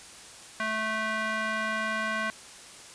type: tone with band-pass filter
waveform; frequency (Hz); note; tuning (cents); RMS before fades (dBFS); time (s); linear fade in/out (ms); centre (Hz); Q
square; 218.6; A3; -11; -30; 0.6-2.3; 0; 1600; 1.9
effects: white hiss -47 dBFS RMS until 2.94 s + resampled to 22050 Hz